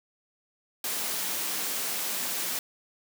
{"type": "high-pass noise", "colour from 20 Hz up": "white", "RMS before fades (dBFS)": -31, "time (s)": [0.84, 2.59], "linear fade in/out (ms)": 2, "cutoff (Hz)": 170, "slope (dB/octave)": 24, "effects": []}